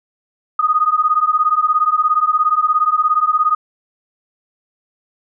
sine beating tone pair, 1233 / 1250 Hz, D#6 / D#6, -16 / +8 cents, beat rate 17 Hz, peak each -15 dBFS, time 0.59-3.55 s, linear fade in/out 5 ms, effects none

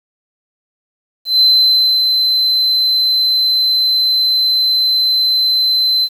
triangle tone with ADSR envelope, 4064 Hz, B7, 49 cents sharp, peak -4 dBFS, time 1.25-6.09 s, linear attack 160 ms, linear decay 590 ms, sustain -5 dB, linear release 55 ms, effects tanh soft clip ceiling -2 dBFS + 7-bit

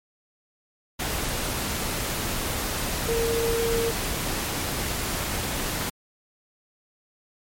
sine tone in noise, 461 Hz, A#4, 19 cents flat, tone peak -23 dBFS, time 3.08-3.91 s, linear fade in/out 10 ms, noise pink, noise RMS -28 dBFS, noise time 0.99-5.9 s, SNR +2 dB, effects MP3 64 kbps

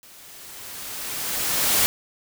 white noise with level ramp, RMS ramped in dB -48 to -18 dBFS, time 0.03-1.86 s, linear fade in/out 0 ms, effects none

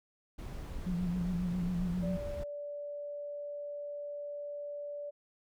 brown noise, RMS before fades -41 dBFS, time 0.38-2.44 s, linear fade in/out 10 ms
sine tone with vibrato, 177.4 Hz, F3, 27 cents sharp, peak -31 dBFS, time 0.86-2.17 s, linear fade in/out 10 ms, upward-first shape sine, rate 7.4 Hz, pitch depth 56 cents each way
sine tone, 581 Hz, D5, 19 cents flat, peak -38 dBFS, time 2.02-5.11 s, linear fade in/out 20 ms
effects none

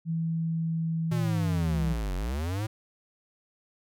sine tone with pitch glide, 163.9 to 162.58 Hz, E3 to E3, -10 to -24 cents, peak -26 dBFS, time 0.05-1.97 s, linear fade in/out 50 ms, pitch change -14 cents, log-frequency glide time 0.27-1.47 s
square linear two-way sweep, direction down then up, 123.3 to 43.65 to 111.9 Hz, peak -29 dBFS, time 1.11-2.67 s, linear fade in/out 10 ms, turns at 2.15 s
effects none

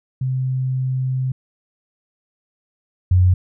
sine tone pair in turn, 130 / 91.03 Hz, C3 / F#2, -11 / -28 cents, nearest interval tritone, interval 617 cents, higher first, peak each -18 / -10 dBFS, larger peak second, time 0.21-1.32 / 3.11-3.34 s, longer first, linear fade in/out 5 ms, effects none

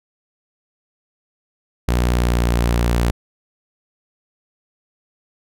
sawtooth tone with pitch glide, 60.4 to 58.88 Hz, B1 to A#1, -38 to +18 cents, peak -11 dBFS, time 1.88-3.11 s, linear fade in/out 5 ms, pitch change -44 cents, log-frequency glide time 2.13-2.53 s, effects none

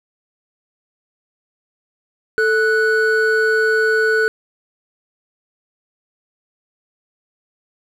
triangle tone pair together, 440 / 1480 Hz, A4 / F#6, 0 / 0 cents, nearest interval octave + major sixth, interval 2100 cents, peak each -14 dBFS, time 2.38-4.28 s, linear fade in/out 0 ms, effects none

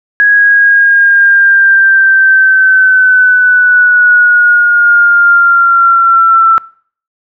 sine linear sweep, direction down, 1661.2 to 1333 Hz, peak -3 dBFS, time 0.2-6.58 s, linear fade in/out 0 ms, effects noise-tail reverb RT60 0.5 s tail -22 dB re dry

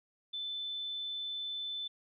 sine tone, 3520 Hz, A7, in tune, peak -36 dBFS, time 0.33-1.88 s, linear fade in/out 10 ms, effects none

